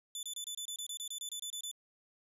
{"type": "tone bursts", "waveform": "20% pulse", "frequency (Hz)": 3500, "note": "A7", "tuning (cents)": -10, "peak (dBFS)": -33, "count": 15, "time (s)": [0.15, 1.714], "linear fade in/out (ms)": 2, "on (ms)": 80, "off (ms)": 26, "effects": []}